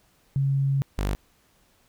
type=tone pair in turn; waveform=sine / sawtooth; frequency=137.4 / 49.38 Hz; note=C#3 / G1; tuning=-15 / +13 cents; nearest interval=octave + tritone; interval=1772 cents; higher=first; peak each=-20 dBFS; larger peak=neither; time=0.36-0.82 / 0.98-1.15 s; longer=first; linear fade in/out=0 ms; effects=pink hiss -63 dBFS RMS until 1.88 s